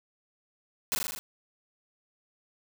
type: noise with echo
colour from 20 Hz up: white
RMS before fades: -28 dBFS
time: 0.92-0.95 s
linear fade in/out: 0 ms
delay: 40 ms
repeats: 6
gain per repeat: -2 dB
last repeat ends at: 1.19 s
effects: none